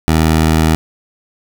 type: tone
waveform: 15% pulse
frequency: 79.6 Hz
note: D#2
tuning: 40 cents sharp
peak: -3 dBFS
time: 0.08-0.75 s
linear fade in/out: 0 ms
effects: none